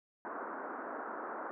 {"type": "band-pass noise", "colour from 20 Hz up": "white", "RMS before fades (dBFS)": -42, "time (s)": [0.25, 1.51], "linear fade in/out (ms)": 0, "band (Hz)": [230, 1500], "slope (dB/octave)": 48, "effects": []}